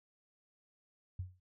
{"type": "tone with exponential decay", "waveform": "sine", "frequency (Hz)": 91.5, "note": "F#2", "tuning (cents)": -19, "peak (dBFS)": -34, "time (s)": [1.19, 1.4], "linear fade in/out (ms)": 5, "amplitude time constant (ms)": 45, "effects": []}